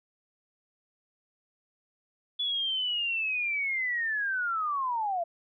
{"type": "linear sweep", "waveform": "sine", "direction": "down", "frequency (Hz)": [3437, 659.3], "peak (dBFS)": -27, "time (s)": [2.39, 5.24], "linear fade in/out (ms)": 10, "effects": []}